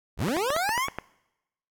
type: linear sweep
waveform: 25% pulse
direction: up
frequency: 32.7 to 1158 Hz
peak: -21 dBFS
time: 0.17-0.89 s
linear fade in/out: 50 ms
type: clicks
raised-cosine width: 0.5 ms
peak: -14 dBFS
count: 8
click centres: 0.284 / 0.367 / 0.504 / 0.564 / 0.692 / 0.778 / 0.884 / 0.986 s
effects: noise-tail reverb RT60 0.9 s tail -22 dB re dry